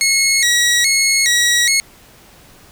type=tone with vibrato; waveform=15% pulse; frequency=2042 Hz; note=C7; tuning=43 cents flat; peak=-5 dBFS; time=0.01-1.8 s; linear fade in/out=0 ms; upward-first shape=square; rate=1.2 Hz; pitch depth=110 cents each way; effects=pink hiss -45 dBFS RMS until 2.71 s